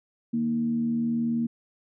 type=tone with frequency modulation; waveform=sine; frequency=233.1 Hz; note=A#3; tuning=in tune; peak=-23 dBFS; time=0.33-1.47 s; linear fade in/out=10 ms; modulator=79.1 Hz; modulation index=0.39; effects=none